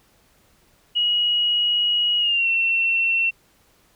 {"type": "tone with pitch glide", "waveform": "sine", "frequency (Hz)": [2901, 2707], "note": ["F#7", "E7"], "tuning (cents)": [-35, 45], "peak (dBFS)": -17, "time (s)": [0.95, 3.31], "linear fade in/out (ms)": 20, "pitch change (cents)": -120, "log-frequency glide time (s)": [2.19, 2.48], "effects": ["pink hiss -59 dBFS RMS until 3.95 s"]}